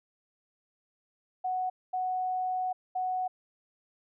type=tone bursts at uneven times; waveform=sine; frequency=740 Hz; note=F#5; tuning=in tune; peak=-28 dBFS; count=3; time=1.44-1.7 / 1.93-2.73 / 2.95-3.28 s; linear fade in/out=10 ms; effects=none